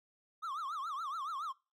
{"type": "tone with vibrato", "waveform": "triangle", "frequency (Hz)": 1200, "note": "D6", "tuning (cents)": 37, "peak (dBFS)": -35, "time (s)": [0.42, 1.53], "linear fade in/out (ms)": 20, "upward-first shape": "triangle", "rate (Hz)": 7.1, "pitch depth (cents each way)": 250, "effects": ["noise-tail reverb RT60 0.3 s tail -23 dB re dry"]}